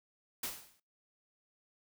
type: noise with exponential decay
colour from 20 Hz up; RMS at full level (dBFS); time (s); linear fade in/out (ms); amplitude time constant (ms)
white; -35; 0.43-0.8; 5; 80
effects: noise-tail reverb RT60 0.3 s tail -23 dB re dry